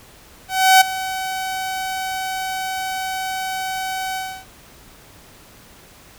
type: tone with ADSR envelope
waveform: sawtooth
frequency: 757 Hz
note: F#5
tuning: 39 cents sharp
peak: -3 dBFS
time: 0.48-4.46 s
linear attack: 330 ms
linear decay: 11 ms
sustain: -16 dB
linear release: 300 ms
effects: pink hiss -46 dBFS RMS until 6.18 s